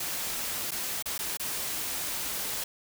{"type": "noise with dropouts", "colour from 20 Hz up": "white", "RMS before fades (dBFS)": -33, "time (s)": [0, 2.64], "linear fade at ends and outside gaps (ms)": 5, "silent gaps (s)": [[0.709, 0.716], [1.025, 1.057], [1.179, 1.19], [1.372, 1.396]], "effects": []}